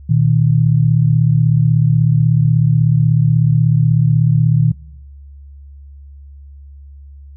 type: tone pair together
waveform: sine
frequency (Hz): 119.23 / 155.56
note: A#2 / D#3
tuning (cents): +39 / 0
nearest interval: perfect fourth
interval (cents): 461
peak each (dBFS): -12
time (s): 0.09-4.72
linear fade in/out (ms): 10
effects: noise-tail reverb RT60 1.0 s tail -24 dB re dry + added 70 Hz sine -34 dBFS peak until 7.36 s